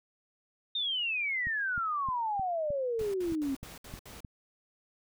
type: exponential sweep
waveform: sine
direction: down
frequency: 3699 to 262.7 Hz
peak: -29 dBFS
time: 0.75-3.55 s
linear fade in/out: 5 ms
type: click train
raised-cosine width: 5 ms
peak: -30 dBFS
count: 10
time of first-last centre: 1.47-4.248 s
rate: 3.24 Hz
type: noise bursts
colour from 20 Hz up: pink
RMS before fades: -48 dBFS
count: 6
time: 2.99-4.205 s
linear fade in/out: 2 ms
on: 150 ms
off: 63 ms
effects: none